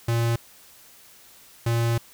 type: tone pair in turn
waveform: square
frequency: 116.54 / 116.54 Hz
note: A#2 / A#2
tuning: 0 / 0 cents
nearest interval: unison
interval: 0 cents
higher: neither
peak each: -21 dBFS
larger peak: neither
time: 0.08-0.36 / 1.66-1.98 s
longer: second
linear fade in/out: 5 ms
effects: white hiss -51 dBFS RMS until 2.13 s